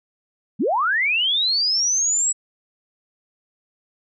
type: linear sweep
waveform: sine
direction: up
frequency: 154.9 to 7860 Hz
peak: -17 dBFS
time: 0.59-2.33 s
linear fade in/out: 20 ms
effects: none